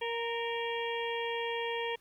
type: harmonic tone with a mistuned harmonic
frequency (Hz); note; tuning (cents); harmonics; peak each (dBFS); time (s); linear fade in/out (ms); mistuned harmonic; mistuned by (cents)
466.2; A#4; 0; 1 / 2 / 4 / 5 / 6 / 7; -35 / -38 / -41 / -42 / -43 / -43; 0.01-1.96; 10; 4; -22
effects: pink hiss -67 dBFS RMS until 2 s